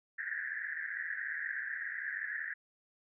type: band-pass noise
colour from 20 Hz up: pink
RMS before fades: -39 dBFS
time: 0.18-2.54 s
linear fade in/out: 10 ms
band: 1600 to 1900 Hz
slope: 96 dB/octave
effects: none